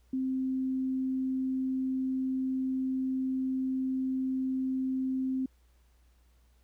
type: tone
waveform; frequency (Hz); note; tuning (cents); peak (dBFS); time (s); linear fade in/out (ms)
sine; 261.6; C4; 0; -28; 0.13-5.46; 5
effects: added 60 Hz sine -61 dBFS peak until 6.63 s + pink hiss -72 dBFS RMS until 6.63 s